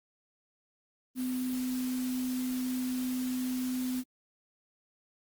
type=tone in noise; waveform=sine; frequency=253.8 Hz; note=B3; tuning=47 cents sharp; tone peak=-30 dBFS; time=1.15-4.04 s; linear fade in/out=50 ms; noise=white; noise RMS=-44 dBFS; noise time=1.15-4.04 s; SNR=+11 dB; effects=Opus 32 kbps